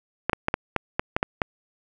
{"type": "clicks", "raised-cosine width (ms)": 0.5, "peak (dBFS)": -6, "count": 9, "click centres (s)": [0.296, 0.332, 0.484, 0.541, 0.763, 0.995, 1.165, 1.229, 1.418], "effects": []}